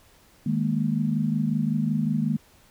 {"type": "chord", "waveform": "sine", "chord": "D# suspended fourth", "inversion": "none", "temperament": "equal", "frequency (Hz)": [155.56, 207.7, 233.1], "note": ["D#3", "G#3", "A#3"], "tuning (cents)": [0, 0, 0], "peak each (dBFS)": -26, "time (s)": [0.46, 2.37], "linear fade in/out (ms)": 5, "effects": ["pink hiss -57 dBFS RMS until 2.7 s"]}